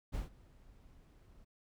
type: noise with ADSR envelope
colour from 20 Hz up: brown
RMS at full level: -37 dBFS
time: 0.12-1.45 s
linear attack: 30 ms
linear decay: 140 ms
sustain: -23 dB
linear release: 15 ms
effects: none